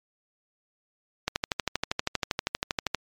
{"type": "click train", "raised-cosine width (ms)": 0.2, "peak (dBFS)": -8, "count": 22, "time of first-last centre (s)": [1.28, 2.947], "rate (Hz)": 12.6, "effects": ["MP3 96 kbps"]}